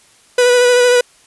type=tone with vibrato; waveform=45% pulse; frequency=491.9 Hz; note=B4; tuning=7 cents flat; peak=-8 dBFS; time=0.38-1.01 s; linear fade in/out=5 ms; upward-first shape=sine; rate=13 Hz; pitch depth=21 cents each way; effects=white hiss -49 dBFS RMS until 1.26 s + resampled to 24000 Hz